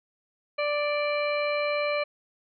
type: harmonic tone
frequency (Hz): 587.3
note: D5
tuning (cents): 0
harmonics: 1 / 2 / 3 / 4 / 5 / 7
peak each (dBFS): -26 / -33 / -41 / -31 / -42 / -40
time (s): 0.58-2.04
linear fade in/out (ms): 10
effects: none